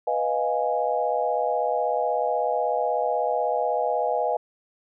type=chord; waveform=sine; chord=F half-diminished seventh; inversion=second; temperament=equal; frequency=493.9 / 622.3 / 698.5 / 830.6 Hz; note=Cb5 / Eb5 / F5 / Ab5; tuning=0 / 0 / 0 / 0 cents; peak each=-27 dBFS; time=0.07-4.37 s; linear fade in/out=5 ms; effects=none